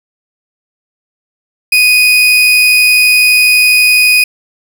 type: tone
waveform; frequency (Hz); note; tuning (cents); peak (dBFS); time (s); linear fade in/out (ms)
35% pulse; 2489; D#7; 0; -3; 1.72-4.24; 5
effects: none